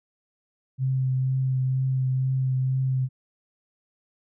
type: tone with vibrato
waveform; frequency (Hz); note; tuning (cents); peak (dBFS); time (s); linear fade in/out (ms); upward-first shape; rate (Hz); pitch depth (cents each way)
sine; 130.81; C3; 0; -21; 0.78-3.09; 50; triangle; 2.1; 17
effects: none